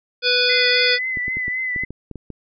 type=harmonic tone; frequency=493.9 Hz; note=B4; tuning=in tune; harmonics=1 / 3 / 5 / 7 / 9 / 10; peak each=-22 / -22 / -22 / -22 / -22 / -22 dBFS; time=0.22-0.99 s; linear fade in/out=50 ms
type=tone with vibrato; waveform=sine; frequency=2015 Hz; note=B6; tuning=34 cents sharp; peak=-21 dBFS; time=0.49-1.85 s; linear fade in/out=10 ms; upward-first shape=triangle; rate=3.8 Hz; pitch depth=45 cents each way
type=clicks; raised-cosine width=3 ms; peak=-20 dBFS; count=10; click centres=1.172 / 1.281 / 1.37 / 1.481 / 1.762 / 1.836 / 1.906 / 2.113 / 2.157 / 2.303 s
effects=none